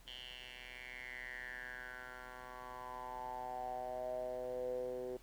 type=tone with band-pass filter sweep; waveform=10% pulse; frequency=125.8 Hz; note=B2; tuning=32 cents sharp; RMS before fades=-45 dBFS; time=0.07-5.17 s; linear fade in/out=5 ms; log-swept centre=3100 to 420 Hz; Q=6.9; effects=added 40 Hz sine -60 dBFS peak until 5.22 s + pink hiss -65 dBFS RMS until 5.22 s